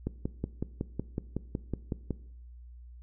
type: click train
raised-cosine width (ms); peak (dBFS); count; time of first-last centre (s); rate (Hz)
3; -18; 12; 0.07-2.107; 5.4
effects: noise-tail reverb RT60 0.7 s tail -19 dB re dry + added 60 Hz sine -46 dBFS peak until 3.02 s